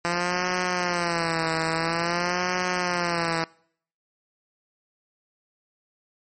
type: tone with vibrato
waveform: 5% pulse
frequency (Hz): 171.4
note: F3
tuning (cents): -32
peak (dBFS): -12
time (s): 0.05-3.44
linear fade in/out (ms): 0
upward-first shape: sine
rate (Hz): 0.49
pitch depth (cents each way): 99
effects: noise-tail reverb RT60 0.6 s tail -24 dB re dry + MP3 32 kbps